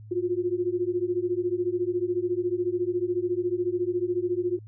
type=beating tone pair; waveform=sine; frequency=349.2 / 363.2 Hz; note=F4 / F#4; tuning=0 / -32 cents; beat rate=14 Hz; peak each=-27 dBFS; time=0.11-4.59 s; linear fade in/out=10 ms; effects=added 107 Hz sine -42 dBFS peak until 4.67 s